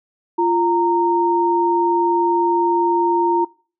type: tone pair together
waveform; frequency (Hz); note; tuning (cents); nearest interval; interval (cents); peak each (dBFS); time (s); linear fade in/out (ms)
sine; 346.1 / 925; F4 / A#5; -16 / -14; octave + perfect fourth; 1702; -17; 0.38-3.45; 10
effects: noise-tail reverb RT60 0.4 s tail -23 dB re dry